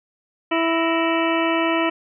harmonic tone with a mistuned harmonic, 329.6 Hz, E4, in tune, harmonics 1 / 2 / 3 / 4 / 6 / 7 / 8 / 9, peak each -21 / -24 / -26 / -27 / -29 / -29 / -30 / -31 dBFS, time 0.51-1.9 s, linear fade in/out 10 ms, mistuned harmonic 6, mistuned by -100 cents, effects none

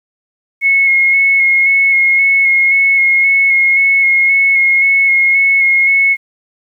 sine tone with vibrato, 2176 Hz, C#7, 33 cents flat, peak -7 dBFS, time 0.61-6.17 s, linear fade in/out 50 ms, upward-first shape square, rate 1.9 Hz, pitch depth 16 cents each way, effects 8-bit

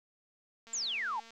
click train, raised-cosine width 0.2 ms, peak -37 dBFS, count 146, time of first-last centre 0.67-1.306 s, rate 228 Hz
sine exponential sweep, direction down, 7520 to 809 Hz, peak -32 dBFS, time 0.73-1.2 s, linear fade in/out 5 ms
effects none

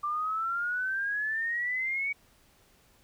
sine exponential sweep, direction up, 1174.7 to 2265 Hz, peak -28 dBFS, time 0.03-2.13 s, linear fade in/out 10 ms, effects pink hiss -63 dBFS RMS until 3.03 s

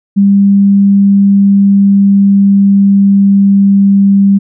sine tone with pitch glide, 199 to 197.85 Hz, G3 to G3, +26 to +16 cents, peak -3 dBFS, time 0.16-4.39 s, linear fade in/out 20 ms, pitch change -10 cents, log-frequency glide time 0.42-4.15 s, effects none

